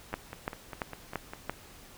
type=two click trains; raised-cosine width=0.5 ms; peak=-16 / -24 dBFS; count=5 / 7; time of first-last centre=0.14-1.496 / 0.13-1.335 s; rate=2.95 / 4.98 Hz; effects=pink hiss -52 dBFS RMS until 1.97 s